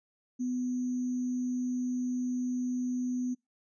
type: tone with sample-and-hold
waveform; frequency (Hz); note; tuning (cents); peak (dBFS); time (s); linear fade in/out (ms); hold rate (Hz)
sine; 249.8; B3; +20; -29; 0.39-3.35; 20; 6300
effects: noise-tail reverb RT60 0.2 s tail -26 dB re dry + resampled to 22050 Hz